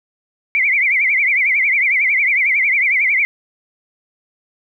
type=tone with vibrato; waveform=sine; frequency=2183 Hz; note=C#7; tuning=27 cents flat; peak=-12 dBFS; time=0.55-3.25 s; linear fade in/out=0 ms; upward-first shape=triangle; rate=11 Hz; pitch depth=180 cents each way; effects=9-bit